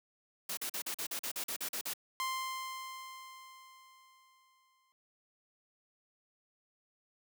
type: noise bursts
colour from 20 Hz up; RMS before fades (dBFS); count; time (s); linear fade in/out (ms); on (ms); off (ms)
white; -38; 12; 0.49-1.936; 5; 82; 42
type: tone with exponential decay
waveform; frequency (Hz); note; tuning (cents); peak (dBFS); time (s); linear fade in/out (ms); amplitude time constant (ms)
sawtooth; 1046.5; C6; 0; -29; 2.2-4.92; 0; 590
effects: high-pass 200 Hz 12 dB/octave